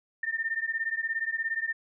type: beating tone pair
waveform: sine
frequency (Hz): 1800 / 1817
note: A6 / A#6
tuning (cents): +39 / -45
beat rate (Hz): 17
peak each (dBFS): -31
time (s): 0.23-1.73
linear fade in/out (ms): 5
effects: none